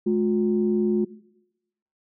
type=tone pair together; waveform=sine; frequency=213.3 / 358.3 Hz; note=G#3 / F4; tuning=+46 / +44 cents; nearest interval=major sixth; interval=898 cents; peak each=-21 dBFS; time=0.06-1.05 s; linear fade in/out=10 ms; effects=noise-tail reverb RT60 0.9 s tail -20 dB re dry + tanh soft clip ceiling -11 dBFS